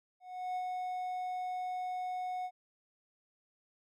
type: tone with ADSR envelope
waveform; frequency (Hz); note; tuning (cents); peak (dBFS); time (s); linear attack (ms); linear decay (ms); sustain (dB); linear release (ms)
triangle; 733; F#5; -16; -31; 0.2-2.51; 360; 58; -2; 59
effects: none